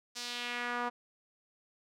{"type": "tone with band-pass filter sweep", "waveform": "sawtooth", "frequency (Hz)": 242.3, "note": "B3", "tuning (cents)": -33, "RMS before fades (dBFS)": -37, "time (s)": [0.15, 0.9], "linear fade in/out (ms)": 20, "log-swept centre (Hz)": [5600, 1000], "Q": 1.7, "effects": []}